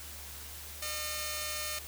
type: tone cluster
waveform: 5% pulse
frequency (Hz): 607 / 1359 / 2177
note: D#5 / F6 / C#7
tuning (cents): -43 / -48 / -32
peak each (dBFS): -26 / -31 / -30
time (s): 0.82-1.79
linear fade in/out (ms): 5
effects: added 73 Hz sine -49 dBFS peak until 1.87 s + white hiss -46 dBFS RMS until 1.87 s

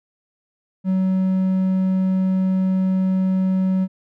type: tone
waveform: triangle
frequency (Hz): 188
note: F#3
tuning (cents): +28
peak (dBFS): -14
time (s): 0.84-3.88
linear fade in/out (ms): 50
effects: none

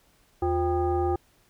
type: tone with frequency modulation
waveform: sine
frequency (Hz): 354.5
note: F4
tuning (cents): +26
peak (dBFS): -22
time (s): 0.42-1.16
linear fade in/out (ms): 5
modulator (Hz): 436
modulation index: 1.1
effects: pink hiss -63 dBFS RMS until 1.49 s

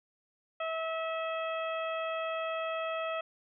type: harmonic tone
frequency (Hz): 648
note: E5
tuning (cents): -30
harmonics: 1 / 2 / 3 / 4 / 5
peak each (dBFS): -34 / -37 / -45 / -42 / -47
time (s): 0.6-3.21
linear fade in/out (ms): 5
effects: none

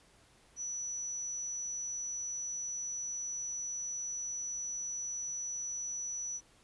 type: tone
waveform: sine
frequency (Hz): 5920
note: F#8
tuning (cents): 0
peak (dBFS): -36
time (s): 0.56-6.41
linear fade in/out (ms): 50
effects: pink hiss -64 dBFS RMS until 6.63 s + resampled to 24000 Hz

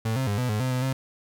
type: tone with pitch steps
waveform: 35% pulse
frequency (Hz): 111.6 / 132.1 / 102 / 125.2 / 105.9 / 128.8 / 126.9 / 132.3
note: A2 / C3 / G#2 / B2 / G#2 / C3 / B2 / C3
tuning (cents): +25 / +17 / -31 / +24 / +34 / -27 / +47 / +20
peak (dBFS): -22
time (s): 0.05-0.93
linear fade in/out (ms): 5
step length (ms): 110
effects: none

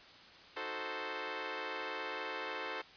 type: chord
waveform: 10% pulse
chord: D# diminished seventh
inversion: none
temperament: equal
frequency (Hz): 311.1 / 370 / 440 / 523.3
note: D#4 / F#4 / A4 / C5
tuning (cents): 0 / 0 / 0 / 0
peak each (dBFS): -40 / -38 / -34 / -34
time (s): 0.56-2.82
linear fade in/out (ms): 10
effects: white hiss -56 dBFS RMS until 2.96 s + resampled to 11025 Hz

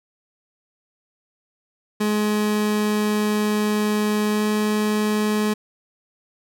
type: tone with pitch glide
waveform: 30% pulse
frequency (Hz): 210.8 to 212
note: G#3 to G#3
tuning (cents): +26 to +36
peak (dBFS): -16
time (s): 2-5.54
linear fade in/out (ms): 10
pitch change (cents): +10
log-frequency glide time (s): 4.31-4.43
effects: none

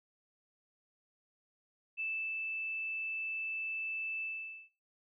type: tone with ADSR envelope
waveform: sine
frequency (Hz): 2637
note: E7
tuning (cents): 0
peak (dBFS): -34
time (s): 1.97-4.69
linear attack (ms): 30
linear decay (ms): 330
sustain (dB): -2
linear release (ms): 470
effects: noise-tail reverb RT60 0.4 s tail -20 dB re dry

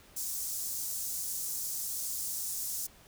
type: high-pass noise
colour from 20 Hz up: pink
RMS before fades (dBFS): -36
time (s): 0.16-2.87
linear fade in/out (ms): 10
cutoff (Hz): 6200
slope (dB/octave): 24
effects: pink hiss -58 dBFS RMS until 3.07 s

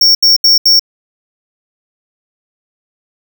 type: tone bursts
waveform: square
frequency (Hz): 5490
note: F8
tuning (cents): -31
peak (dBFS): -5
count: 4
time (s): 0.01-0.795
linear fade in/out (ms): 5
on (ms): 140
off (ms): 75
effects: none

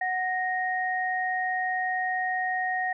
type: tone pair together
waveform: sine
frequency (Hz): 740 / 1864.7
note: F#5 / A#6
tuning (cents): 0 / 0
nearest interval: octave + major third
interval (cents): 1600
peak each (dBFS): -28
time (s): 0.01-2.93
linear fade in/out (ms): 5
effects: none

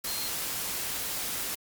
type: tone in noise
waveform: sine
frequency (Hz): 4186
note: C8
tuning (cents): 0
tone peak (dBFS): -37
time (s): 0.07-0.28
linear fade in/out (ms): 5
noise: white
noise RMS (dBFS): -33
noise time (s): 0.04-1.55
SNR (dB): -7
effects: Opus 48 kbps

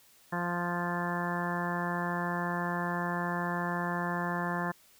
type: harmonic tone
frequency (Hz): 174.61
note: F3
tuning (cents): 0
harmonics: 1 / 2 / 3 / 4 / 5 / 6 / 7 / 8 / 9 / 10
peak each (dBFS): -34 / -40 / -42 / -39 / -40 / -37 / -46 / -43 / -44 / -38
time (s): 0.32-4.72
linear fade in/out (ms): 10
effects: white hiss -61 dBFS RMS until 4.99 s

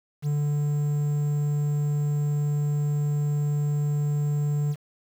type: tone with quantisation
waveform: triangle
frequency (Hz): 146.83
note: D3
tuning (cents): 0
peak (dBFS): -20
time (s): 0.22-4.76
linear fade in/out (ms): 50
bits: 8
effects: none

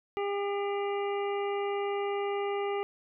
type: harmonic tone with a mistuned harmonic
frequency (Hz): 402.8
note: G4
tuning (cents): +47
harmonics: 1 / 2 / 3 / 5 / 6 / 7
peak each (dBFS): -30 / -36 / -40 / -44 / -46 / -47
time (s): 0.17-2.83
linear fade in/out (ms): 0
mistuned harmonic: 6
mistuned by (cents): -42
effects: none

